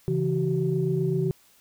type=tone cluster; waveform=sine; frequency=138.9 / 166.7 / 378.1 Hz; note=C#3 / E3 / F#4; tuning=+4 / +20 / +38 cents; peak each=-26 dBFS; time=0.08-1.31 s; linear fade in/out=0 ms; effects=tanh soft clip ceiling -12 dBFS + white hiss -59 dBFS RMS until 1.6 s